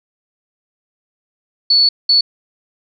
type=tone bursts at uneven times; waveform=sine; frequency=4435 Hz; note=C#8; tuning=in tune; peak=-8 dBFS; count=2; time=1.7-1.89 / 2.09-2.21 s; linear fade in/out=5 ms; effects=none